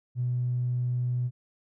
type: tone with tanh clipping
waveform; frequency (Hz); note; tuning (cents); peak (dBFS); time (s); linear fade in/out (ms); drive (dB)
triangle; 123.6; B2; +2; -25; 0.15-1.31; 50; 4
effects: none